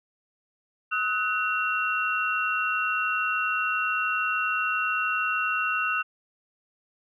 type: tone cluster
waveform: sine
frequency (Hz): 1274 / 1487 / 2735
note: D#6 / F#6 / F7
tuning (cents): +41 / +8 / -37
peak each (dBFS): -28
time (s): 0.91-6.03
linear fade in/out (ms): 20
effects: none